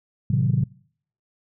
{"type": "chord", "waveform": "sine", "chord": "A diminished seventh", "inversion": "none", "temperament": "equal", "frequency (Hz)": [110, 130.81, 155.56, 185], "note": ["A2", "C3", "Eb3", "Gb3"], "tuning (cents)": [0, 0, 0, 0], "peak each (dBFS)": [-23, -20, -24, -25], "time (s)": [0.3, 0.64], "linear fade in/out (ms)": 5, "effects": ["noise-tail reverb RT60 0.6 s tail -24 dB re dry", "tanh soft clip ceiling -9 dBFS"]}